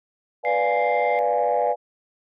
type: chord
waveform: sine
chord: B diminished seventh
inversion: none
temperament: equal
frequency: 493.9 / 587.3 / 698.5 / 830.6 Hz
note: B4 / D5 / F5 / Ab5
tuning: 0 / 0 / 0 / 0 cents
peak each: -23 dBFS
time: 0.43-1.76 s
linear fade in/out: 50 ms
type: tone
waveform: sine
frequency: 2093 Hz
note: C7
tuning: in tune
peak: -27 dBFS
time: 0.45-1.19 s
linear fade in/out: 0 ms
effects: tanh soft clip ceiling -12 dBFS